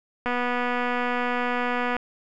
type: click train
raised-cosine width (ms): 0.5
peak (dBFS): -12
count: 419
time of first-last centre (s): 0.26-1.966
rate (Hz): 245
effects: none